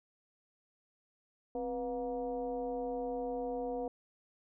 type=tone with frequency modulation; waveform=sine; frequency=489.9 Hz; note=B4; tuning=14 cents flat; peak=-34 dBFS; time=1.55-3.88 s; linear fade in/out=2 ms; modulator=227 Hz; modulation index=1; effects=none